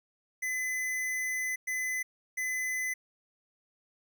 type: tone bursts at uneven times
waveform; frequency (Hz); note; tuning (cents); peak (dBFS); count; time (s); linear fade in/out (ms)
square; 2020; B6; +39; -31; 3; 0.42-1.56 / 1.67-2.03 / 2.37-2.94; 10
effects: none